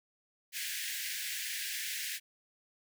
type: high-pass noise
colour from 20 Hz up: pink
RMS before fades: -38 dBFS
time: 0.52-2.2 s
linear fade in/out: 50 ms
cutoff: 1600 Hz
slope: 96 dB/octave
effects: none